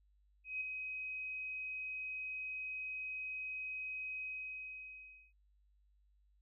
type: tone with ADSR envelope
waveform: sine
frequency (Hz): 2527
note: D#7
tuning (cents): +26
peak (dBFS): -35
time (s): 0.44-5.33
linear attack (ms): 170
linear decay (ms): 7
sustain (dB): -5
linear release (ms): 1100
effects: added 50 Hz sine -68 dBFS peak until 6.41 s